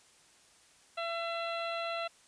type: harmonic tone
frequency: 673 Hz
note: E5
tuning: 36 cents sharp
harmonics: 1 / 2 / 3 / 4 / 5 / 6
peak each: -36 / -39 / -46 / -42 / -47 / -46 dBFS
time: 0.97-2.08 s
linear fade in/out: 10 ms
effects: white hiss -62 dBFS RMS until 2.27 s + resampled to 22050 Hz